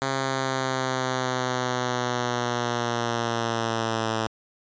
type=linear sweep; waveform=5% pulse; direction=down; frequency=135 to 111 Hz; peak=-13 dBFS; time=0.02-4.27 s; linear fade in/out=0 ms; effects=resampled to 16000 Hz